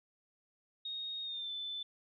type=tone with pitch glide; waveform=sine; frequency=3729 to 3520 Hz; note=A#7 to A7; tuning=0 to 0 cents; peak=-38 dBFS; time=0.85-1.83 s; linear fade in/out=5 ms; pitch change=-100 cents; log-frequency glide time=1.23-1.51 s; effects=none